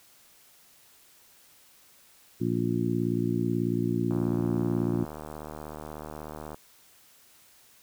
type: harmonic tone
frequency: 58.27 Hz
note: A#1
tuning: in tune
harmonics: 2 / 3 / 4 / 5 / 6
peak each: -31 / -31 / -31 / -31 / -31 dBFS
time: 2.4-5.05 s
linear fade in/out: 20 ms
type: click train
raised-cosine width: 1 ms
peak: -25 dBFS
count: 187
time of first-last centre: 4.11-6.545 s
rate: 76.4 Hz
effects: white hiss -58 dBFS RMS until 7.82 s